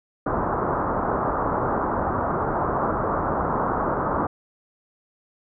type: low-pass noise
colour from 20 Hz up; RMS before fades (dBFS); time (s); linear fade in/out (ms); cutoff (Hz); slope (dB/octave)
white; -24; 0.26-4.27; 5; 1300; 48
effects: none